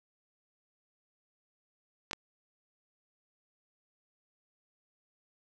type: clicks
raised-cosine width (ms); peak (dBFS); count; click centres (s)
0.2; -17; 2; 2.111 / 2.132
effects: none